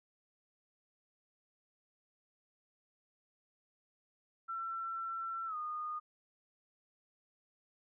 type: tone with pitch glide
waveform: sine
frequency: 1346 to 1227.2 Hz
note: E6 to D#6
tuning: +36 to -24 cents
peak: -37 dBFS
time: 4.48-6 s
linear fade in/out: 20 ms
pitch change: -160 cents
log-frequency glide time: 5.47-5.56 s
effects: none